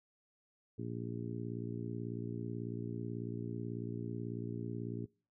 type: harmonic tone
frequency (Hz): 58.2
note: A#1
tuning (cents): -2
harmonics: 2 / 3 / 4 / 5 / 6 / 7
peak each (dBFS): -42 / -46 / -45 / -46 / -48 / -49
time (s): 0.78-5.06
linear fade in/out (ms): 10
effects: noise-tail reverb RT60 0.4 s tail -25 dB re dry